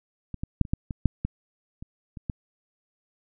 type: clicks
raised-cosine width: 5 ms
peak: -21 / -18 / -6 / -26 / -11 / -19 / -6 / -14 / -26 / -26 / -16 dBFS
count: 11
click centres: 0.343 / 0.435 / 0.613 / 0.652 / 0.735 / 0.908 / 1.057 / 1.25 / 1.825 / 2.172 / 2.298 s
effects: none